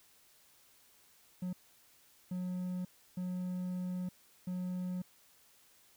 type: tone bursts at uneven times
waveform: triangle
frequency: 181.6 Hz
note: F#3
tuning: 32 cents flat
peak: -33 dBFS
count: 4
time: 1.42-1.53 / 2.31-2.85 / 3.17-4.09 / 4.47-5.02 s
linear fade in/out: 5 ms
effects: white hiss -65 dBFS RMS until 5.96 s